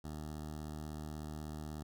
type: tone with notch filter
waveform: 15% pulse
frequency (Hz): 76.4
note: D#2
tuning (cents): -31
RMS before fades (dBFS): -44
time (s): 0.04-1.83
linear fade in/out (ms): 5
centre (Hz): 2300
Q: 1.1
effects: none